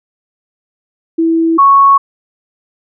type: tone pair in turn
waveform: sine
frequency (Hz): 328.2 / 1106.8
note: E4 / C#6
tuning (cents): -8 / -3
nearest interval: octave + major sixth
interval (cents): 2105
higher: second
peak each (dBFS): -8 / -3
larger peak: second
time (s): 1.18-1.58 / 1.58-1.98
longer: neither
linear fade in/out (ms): 10
effects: none